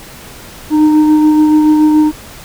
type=tone with frequency modulation; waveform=sine; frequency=305.5 Hz; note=D#4; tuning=32 cents flat; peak=-5 dBFS; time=0.7-2.12 s; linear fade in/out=50 ms; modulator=618 Hz; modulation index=0.35; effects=pink hiss -33 dBFS RMS until 2.44 s